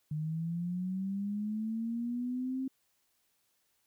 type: linear sweep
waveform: sine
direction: up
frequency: 150.4 to 265.9 Hz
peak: -32 dBFS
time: 0.11-2.68 s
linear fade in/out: 5 ms
effects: white hiss -75 dBFS RMS until 3.86 s